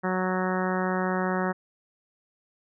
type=harmonic tone; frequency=185 Hz; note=F#3; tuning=in tune; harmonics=1 / 2 / 3 / 4 / 5 / 6 / 7 / 8 / 9 / 10; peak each=-28 / -31 / -33 / -34 / -35 / -36 / -36 / -37 / -38 / -38 dBFS; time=0.03-1.53 s; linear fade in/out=20 ms; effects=none